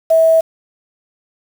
sine tone with quantisation, 650 Hz, E5, 24 cents flat, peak -7 dBFS, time 0.1-0.41 s, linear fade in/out 10 ms, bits 5, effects none

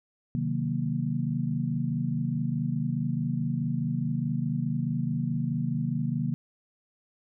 sine chord, C half-diminished seventh, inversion none, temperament equal with one note detuned, 130.81 / 155.56 / 185 / 233.9 Hz, C3 / Eb3 / Gb3 / Bb3, 0 / 0 / 0 / +6 cents, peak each -31 / -30 / -35 / -31 dBFS, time 0.35-6.34 s, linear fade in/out 0 ms, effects none

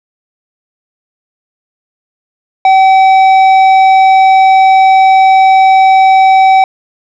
sine tone with tanh clipping, 765 Hz, G5, 42 cents flat, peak -4 dBFS, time 2.65-6.64 s, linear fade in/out 2 ms, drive 9 dB, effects none

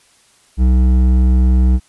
sine tone with hard clipping, 63 Hz, B1, 35 cents sharp, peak -10 dBFS, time 0.57-1.8 s, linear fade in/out 50 ms, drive 9 dB, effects white hiss -52 dBFS RMS until 1.88 s + resampled to 24000 Hz

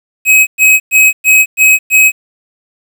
square tone bursts, 2543 Hz, D#7, 37 cents sharp, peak -4 dBFS, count 6, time 0.25-2.12 s, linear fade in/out 50 ms, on 220 ms, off 110 ms, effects 7-bit

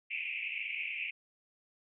white band-pass noise, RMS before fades -38 dBFS, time 0.1-1.11 s, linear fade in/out 10 ms, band 2200 to 2700 Hz, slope 96 dB/octave, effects none

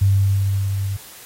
sine tone with level ramp, 98 Hz, G2, in tune, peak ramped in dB -11 to -21 dBFS, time 0.01-0.97 s, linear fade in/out 10 ms, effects white hiss -41 dBFS RMS until 1.25 s + AAC 48 kbps

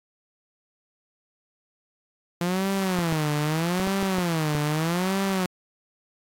sawtooth tone with vibrato, 170.3 Hz, F3, 43 cents flat, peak -19 dBFS, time 2.41-5.46 s, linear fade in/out 2 ms, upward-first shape sine, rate 0.8 Hz, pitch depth 240 cents each way
clicks, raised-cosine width 2 ms, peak -17 dBFS, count 7, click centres 2.988 / 3.125 / 3.799 / 3.873 / 4.028 / 4.184 / 4.551 s
effects AAC 48 kbps

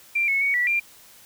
sine tone with pitch steps, 2366 / 2196 / 2234 / 1952 / 2384 Hz, D7 / C#7 / C#7 / B6 / D7, +12 / -17 / +13 / -21 / +25 cents, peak -19 dBFS, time 0.15-0.8 s, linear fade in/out 10 ms, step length 130 ms, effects white hiss -50 dBFS RMS until 1.25 s

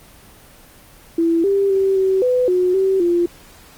sine tone with pitch steps, 332.6 / 395.8 / 387.2 / 381.3 / 501 / 363.2 / 383.7 / 346.5 Hz, E4 / G4 / G4 / G4 / B4 / F#4 / G4 / F4, +16 / +17 / -21 / -48 / +25 / -32 / -37 / -14 cents, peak -13 dBFS, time 1.18-3.26 s, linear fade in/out 5 ms, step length 260 ms, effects pink hiss -45 dBFS RMS until 3.77 s + Opus 24 kbps

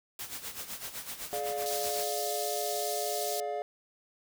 white noise with tremolo, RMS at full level -38 dBFS, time 0.19-2.04 s, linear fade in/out 2 ms, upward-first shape sine, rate 7.9 Hz, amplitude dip 70%
triangle chord, D diminished, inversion second, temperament just, 422.9 / 587.3 / 704.8 Hz, Ab4 / D5 / F5, +31 / 0 / +16 cents, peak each -35 / -35 / -33 dBFS, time 1.33-3.62 s, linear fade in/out 0 ms
pink high-pass noise, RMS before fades -37 dBFS, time 1.66-3.4 s, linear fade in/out 0 ms, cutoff 3800 Hz, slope 24 dB/octave
effects none

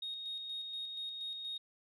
sine tone with tremolo, 3729 Hz, A#7, in tune, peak -37 dBFS, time 0.02-1.58 s, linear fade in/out 5 ms, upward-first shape square, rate 4.2 Hz, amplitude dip 35%, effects tanh soft clip ceiling -34 dBFS

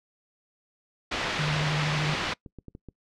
white low-pass noise, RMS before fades -30 dBFS, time 1.11-2.34 s, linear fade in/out 10 ms, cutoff 3100 Hz, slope 12 dB/octave
sine tone with vibrato, 151 Hz, D3, 48 cents sharp, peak -26 dBFS, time 1.39-2.14 s, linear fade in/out 2 ms, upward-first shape sine, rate 13 Hz, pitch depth 31 cents each way
clicks, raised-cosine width 3 ms, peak -29 dBFS, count 9, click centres 2.093 / 2.151 / 2.258 / 2.292 / 2.462 / 2.587 / 2.683 / 2.751 / 2.887 s
effects noise-tail reverb RT60 0.1 s tail -23 dB re dry + low-pass 6000 Hz 12 dB/octave

